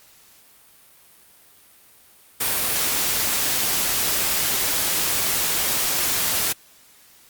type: noise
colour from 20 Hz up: white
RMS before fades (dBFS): -22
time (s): 2.4-6.53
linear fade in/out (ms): 10
effects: white hiss -52 dBFS RMS until 7.29 s + Opus 48 kbps